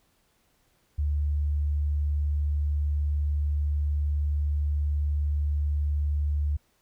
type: tone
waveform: sine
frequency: 73.42 Hz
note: D2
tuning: in tune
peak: -23 dBFS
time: 0.98-6.57 s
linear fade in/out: 10 ms
effects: pink hiss -68 dBFS RMS until 6.81 s